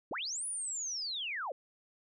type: linear two-way sweep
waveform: sine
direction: up then down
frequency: 164.81 to 9956 to 472.1 Hz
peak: -35 dBFS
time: 0.11-1.52 s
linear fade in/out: 2 ms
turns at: 0.46 s
effects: none